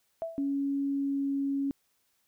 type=tone with exponential decay; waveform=sine; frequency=659.3 Hz; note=E5; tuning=in tune; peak=-28 dBFS; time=0.22-0.54 s; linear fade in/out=0 ms; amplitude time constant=68 ms
type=tone with pitch glide; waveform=sine; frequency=278.6 to 277 Hz; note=C#4 to C#4; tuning=+9 to -1 cents; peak=-27 dBFS; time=0.38-1.71 s; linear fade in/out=0 ms; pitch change=-10 cents; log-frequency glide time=0.83-1.34 s
effects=white hiss -73 dBFS RMS until 2.27 s